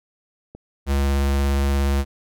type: click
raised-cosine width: 2 ms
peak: -25 dBFS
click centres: 0.55 s
type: tone with vibrato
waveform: square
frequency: 69.4 Hz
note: C#2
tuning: 3 cents sharp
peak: -18 dBFS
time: 0.86-2.05 s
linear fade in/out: 50 ms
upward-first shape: square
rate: 17 Hz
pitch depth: 10 cents each way
effects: none